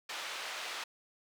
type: band-pass noise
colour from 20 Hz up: white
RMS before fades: -41 dBFS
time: 0.09-0.84 s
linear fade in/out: 5 ms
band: 670 to 3500 Hz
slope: 12 dB/octave
effects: none